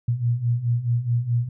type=beating tone pair; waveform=sine; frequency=116.54 / 121.24 Hz; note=A#2 / B2; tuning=0 / -32 cents; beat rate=4.7 Hz; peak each=-25 / -21 dBFS; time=0.08-1.49 s; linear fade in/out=5 ms; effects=none